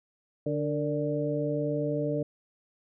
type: harmonic tone with a mistuned harmonic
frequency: 146.83 Hz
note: D3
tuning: in tune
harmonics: 1 / 2 / 3 / 4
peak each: -32 / -32 / -32 / -32 dBFS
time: 0.46-2.23 s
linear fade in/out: 5 ms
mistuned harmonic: 3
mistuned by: +56 cents
effects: none